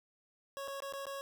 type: tone with dropouts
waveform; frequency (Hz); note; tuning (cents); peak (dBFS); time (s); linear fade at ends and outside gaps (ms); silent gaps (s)
25% pulse; 552; C#5; -7; -36; 0.57-1.21; 0; 0.676-0.681 / 0.803-0.822 / 0.925-0.936 / 1.055-1.067
effects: none